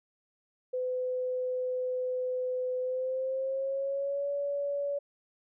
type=tone with pitch glide; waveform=sine; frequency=506 to 568 Hz; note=B4 to C#5; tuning=+42 to +42 cents; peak=-29 dBFS; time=0.73-4.99 s; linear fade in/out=10 ms; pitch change=+200 cents; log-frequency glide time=2.8-4.3 s; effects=none